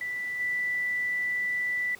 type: tone with level steps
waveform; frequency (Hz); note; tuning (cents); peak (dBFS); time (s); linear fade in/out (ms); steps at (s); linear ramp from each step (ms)
sine; 1976; B6; 0; -30 / -26; 0.01-1.95; 2; 0.39; 20
effects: pink hiss -51 dBFS RMS until 1.99 s + high-pass 100 Hz 12 dB/octave